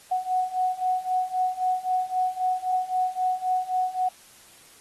sine beating tone pair, 737 / 740.8 Hz, F#5 / F#5, -7 / +2 cents, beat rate 3.8 Hz, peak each -27 / -25 dBFS, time 0.11-4.09 s, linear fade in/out 10 ms, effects white hiss -52 dBFS RMS until 4.8 s + AAC 32 kbps

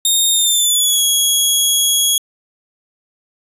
15% pulse tone with pitch glide, 3689 to 3325 Hz, A#7 to G#7, -19 to +1 cents, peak -5 dBFS, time 0.05-2.18 s, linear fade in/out 2 ms, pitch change -180 cents, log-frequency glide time 0.31-1.03 s, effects resampled to 32000 Hz

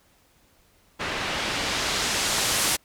white noise with low-pass filter sweep, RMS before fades -26 dBFS, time 0.99-2.77 s, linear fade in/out 20 ms, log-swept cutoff 2300 to 11000 Hz, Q 0.7, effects pink hiss -61 dBFS RMS until 2.84 s

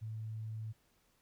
sine tone, 110 Hz, A2, in tune, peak -39 dBFS, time 0.01-0.73 s, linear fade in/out 20 ms, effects pink hiss -73 dBFS RMS until 1.21 s

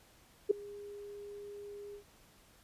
sine tone with ADSR envelope, 408.4 Hz, G#4, 29 cents flat, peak -20 dBFS, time 0.49-2.04 s, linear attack 19 ms, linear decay 6 ms, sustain -24 dB, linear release 100 ms, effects pink hiss -63 dBFS RMS until 2.63 s + resampled to 32000 Hz

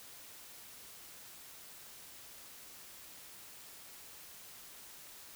silence, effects white hiss -53 dBFS RMS until 5.35 s

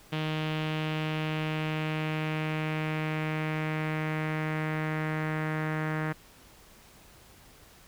sawtooth tone with low-pass filter sweep, 155.56 Hz, D#3, in tune, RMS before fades -31 dBFS, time 0.12-6.13 s, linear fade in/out 10 ms, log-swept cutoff 3100 to 1800 Hz, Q 2.8, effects pink hiss -55 dBFS RMS until 7.87 s

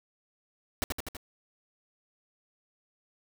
pink noise with echo, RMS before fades -29 dBFS, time 0.82-0.84 s, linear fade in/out 0 ms, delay 82 ms, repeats 4, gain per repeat -3 dB, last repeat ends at 1.168 s, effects none

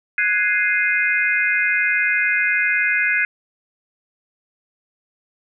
sine chord, Ab dominant seventh, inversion third, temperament equal, 1480 / 1661.2 / 2093 / 2489 Hz, Gb6 / Ab6 / C7 / Eb7, 0 / 0 / 0 / 0 cents, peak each -23 / -21 / -20 / -22 dBFS, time 0.18-3.25 s, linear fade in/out 2 ms, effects none

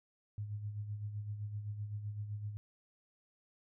sine tone with tremolo, 104.3 Hz, G#2, 8 cents sharp, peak -36 dBFS, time 0.38-2.57 s, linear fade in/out 0 ms, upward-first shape sine, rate 7.8 Hz, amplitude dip 55%, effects none

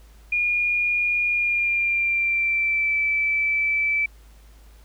sine tone with pitch glide, 2429 to 2317 Hz, D#7 to D7, -42 to -24 cents, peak -19 dBFS, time 0.32-4.06 s, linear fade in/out 5 ms, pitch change -82 cents, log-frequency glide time 1.27-2.97 s, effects added 53 Hz sine -46 dBFS peak until 4.84 s + pink hiss -57 dBFS RMS until 4.84 s

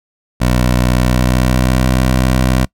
15% pulse tone with pitch glide, 61.74 to 63.7 Hz, B1 to C2, 0 to -46 cents, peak -4 dBFS, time 0.4-2.66 s, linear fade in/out 20 ms, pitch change +54 cents, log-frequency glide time 0.9-1.89 s, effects noise-tail reverb RT60 0.1 s tail -24 dB re dry

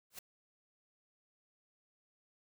white noise with exponential growth, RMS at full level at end -41 dBFS, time 0.1-0.19 s, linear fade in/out 5 ms, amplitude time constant 19 ms, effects none

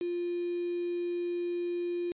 sine tone with quantisation, 349.2 Hz, F4, in tune, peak -30 dBFS, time 0.01-2.12 s, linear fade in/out 2 ms, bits 7, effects resampled to 8000 Hz

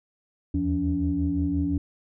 sine tone cluster, 77.5 / 83.2 / 171.9 / 284.2 Hz, D#2 / E2 / F3 / C#4, -6 / +17 / -27 / +43 cents, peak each -30 / -29 / -31 / -24 dBFS, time 0.54-1.78 s, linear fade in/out 5 ms, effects tanh soft clip ceiling -13 dBFS

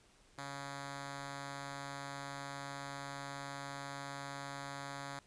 5% pulse tone with notch filter, 140 Hz, C#3, 18 cents sharp, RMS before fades -45 dBFS, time 0.38-5.19 s, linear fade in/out 2 ms, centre 390 Hz, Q 1.8, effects pink hiss -66 dBFS RMS until 5.26 s + resampled to 22050 Hz

